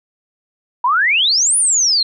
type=exponential two-way sweep; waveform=sine; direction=up then down; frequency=932.3 to 9990 to 4081 Hz; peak=-11 dBFS; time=0.84-2.03 s; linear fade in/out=5 ms; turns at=1.57 s; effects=none